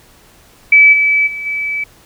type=tone with level steps; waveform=sine; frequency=2300 Hz; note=D7; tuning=37 cents flat; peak=-3 / -9 / -21 / -16 dBFS; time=0.72-1.84 s; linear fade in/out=5 ms; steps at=0.92 / 1.26 / 1.45 s; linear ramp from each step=20 ms; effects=pink hiss -46 dBFS RMS until 2.05 s